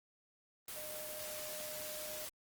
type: tone in noise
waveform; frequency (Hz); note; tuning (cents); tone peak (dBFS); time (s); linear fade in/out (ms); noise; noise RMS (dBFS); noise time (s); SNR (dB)
sine; 610; D#5; -34; -47; 0.76-2.25; 2; white; -45; 0.68-2.29; -5
effects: Opus 24 kbps